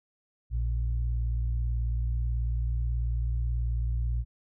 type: tone pair together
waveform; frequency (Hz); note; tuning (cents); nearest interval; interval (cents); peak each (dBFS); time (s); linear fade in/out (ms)
sine; 58.17 / 116.54; A#1 / A#2; -3 / 0; octave; 1203; -26 / -34; 0.5-4.25; 50
effects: none